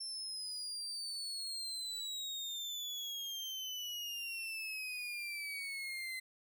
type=exponential sweep; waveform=35% pulse; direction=down; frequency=5380 to 2045 Hz; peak=-38 dBFS; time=0-6.2 s; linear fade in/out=10 ms; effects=none